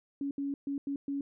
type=tone bursts at uneven times; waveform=sine; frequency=280 Hz; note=C#4; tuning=18 cents sharp; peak=-31 dBFS; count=5; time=0.21-0.31 / 0.38-0.54 / 0.67-0.78 / 0.87-0.96 / 1.08-1.21 s; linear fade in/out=2 ms; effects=none